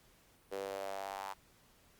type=tone with high-pass filter sweep; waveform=sawtooth; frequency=97.8 Hz; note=G2; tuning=4 cents flat; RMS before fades=-42 dBFS; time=0.51-1.34 s; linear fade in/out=20 ms; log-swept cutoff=450 to 930 Hz; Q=4.3; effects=pink hiss -66 dBFS RMS until 1.99 s + Opus 48 kbps